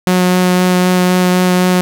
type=tone with vibrato; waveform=sawtooth; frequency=181.7 Hz; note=F#3; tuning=31 cents flat; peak=-5 dBFS; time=0.07-1.81 s; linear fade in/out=0 ms; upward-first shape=sine; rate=3.9 Hz; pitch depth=9 cents each way; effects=none

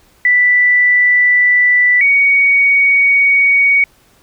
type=tone pair in turn; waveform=sine; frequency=1975.5 / 2241 Hz; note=B6 / C#7; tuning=0 / +18 cents; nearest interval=major second; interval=218 cents; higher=second; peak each=-7 dBFS; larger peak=neither; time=0.25-2.01 / 2.01-3.84 s; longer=second; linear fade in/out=2 ms; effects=pink hiss -51 dBFS RMS until 4.22 s

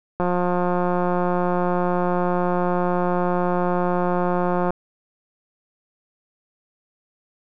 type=click train; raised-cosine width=1 ms; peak=-9 dBFS; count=803; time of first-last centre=0.2-4.706 s; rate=178 Hz; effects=none

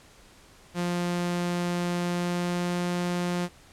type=tone with pitch glide; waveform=sawtooth; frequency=175.4 to 176.52 Hz; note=F3 to F3; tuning=+8 to +19 cents; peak=-22 dBFS; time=0.74-3.49 s; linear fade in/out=50 ms; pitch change=+11 cents; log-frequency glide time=2.05-2.88 s; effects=pink hiss -54 dBFS RMS until 3.72 s + low-pass 10000 Hz 12 dB/octave

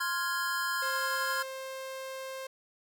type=chord; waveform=square; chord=F minor; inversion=second; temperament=equal; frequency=1046.5 / 1396.9 / 1661.2 Hz; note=C6 / F6 / Ab6; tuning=0 / 0 / 0 cents; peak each=-35 dBFS; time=0-1.43 s; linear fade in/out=10 ms
type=tone; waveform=sawtooth; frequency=529 Hz; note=C5; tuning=19 cents sharp; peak=-34 dBFS; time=0.82-2.47 s; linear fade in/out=5 ms
effects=none

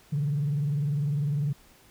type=tone with vibrato; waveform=sine; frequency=144.8 Hz; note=D3; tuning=24 cents flat; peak=-23 dBFS; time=0.12-1.53 s; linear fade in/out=10 ms; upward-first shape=sine; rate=20 Hz; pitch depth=140 cents each way; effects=tanh soft clip ceiling -20 dBFS + pink hiss -57 dBFS RMS until 1.9 s

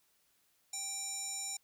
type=tone with band-pass filter; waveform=square; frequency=784 Hz; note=G5; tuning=in tune; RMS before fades=-40 dBFS; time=0.73-1.57 s; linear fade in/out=5 ms; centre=7400 Hz; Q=4.6; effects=white hiss -73 dBFS RMS until 1.63 s

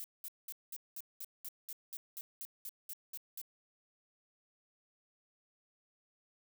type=noise bursts; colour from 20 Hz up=violet; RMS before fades=-44 dBFS; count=15; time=0-3.415 s; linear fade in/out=0 ms; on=41 ms; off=200 ms; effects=none

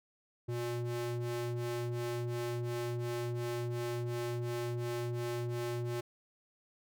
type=ring-modulated tone; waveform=square; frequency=119.3 Hz; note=A#2; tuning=41 cents sharp; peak=-32 dBFS; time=0.48-6.01 s; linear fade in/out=10 ms; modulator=240 Hz; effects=none

